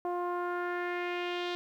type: tone with low-pass filter sweep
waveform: sawtooth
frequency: 353 Hz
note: F4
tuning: 19 cents sharp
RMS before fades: -34 dBFS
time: 0.05-1.55 s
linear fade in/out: 0 ms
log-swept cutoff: 860 to 3700 Hz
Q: 2.6
effects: 11-bit